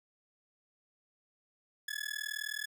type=tone with amplitude modulation; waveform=sawtooth; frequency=1707 Hz; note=G#6; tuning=47 cents sharp; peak=-29 dBFS; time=1.88-2.66 s; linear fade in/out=5 ms; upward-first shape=sine; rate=39.5 Hz; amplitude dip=100%; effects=none